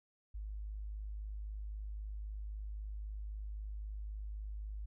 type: tone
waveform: sine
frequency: 51.9 Hz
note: G#1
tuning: in tune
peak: -40 dBFS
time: 0.34-4.86 s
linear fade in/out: 10 ms
effects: none